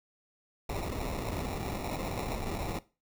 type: noise with sample-and-hold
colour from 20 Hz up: pink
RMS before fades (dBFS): -35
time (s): 0.69-2.79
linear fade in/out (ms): 5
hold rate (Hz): 1575
effects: noise-tail reverb RT60 0.3 s tail -18 dB re dry